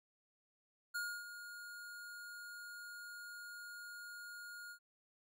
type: tone with ADSR envelope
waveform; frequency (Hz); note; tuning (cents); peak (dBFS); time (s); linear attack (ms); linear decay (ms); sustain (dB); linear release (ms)
square; 1428; F6; +38; -38; 0.94-4.79; 17; 280; -11; 80
effects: none